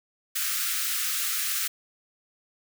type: high-pass noise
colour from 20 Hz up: white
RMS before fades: -28 dBFS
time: 0.35-1.68 s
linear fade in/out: 10 ms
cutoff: 1200 Hz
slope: 96 dB/octave
effects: none